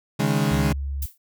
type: chord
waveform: 35% pulse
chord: C# suspended second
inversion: none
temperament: equal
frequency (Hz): 138.59 / 155.56 / 207.7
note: C#3 / D#3 / G#3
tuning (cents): 0 / 0 / 0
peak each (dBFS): -22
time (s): 0.19-0.73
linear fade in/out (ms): 10
type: tone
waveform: sine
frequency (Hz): 69.3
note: C#2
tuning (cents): 0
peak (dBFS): -25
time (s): 0.51-1.06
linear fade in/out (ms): 5
type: noise with exponential decay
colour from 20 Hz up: violet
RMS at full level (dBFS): -27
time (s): 1.02-1.18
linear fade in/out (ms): 5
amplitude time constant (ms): 33
effects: none